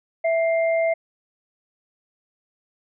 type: tone pair together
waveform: sine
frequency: 659.4 / 2100 Hz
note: E5 / C7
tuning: 0 / +6 cents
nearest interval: octave + minor sixth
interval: 2006 cents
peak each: -18 / -28 dBFS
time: 0.24-0.94 s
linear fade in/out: 10 ms
effects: none